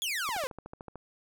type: exponential sweep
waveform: sawtooth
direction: down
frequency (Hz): 3487 to 490.8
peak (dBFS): -27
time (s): 0.02-0.47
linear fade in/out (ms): 0
type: click train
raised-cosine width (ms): 1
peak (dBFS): -28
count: 10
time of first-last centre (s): 0.29-0.957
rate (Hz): 13.5
effects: none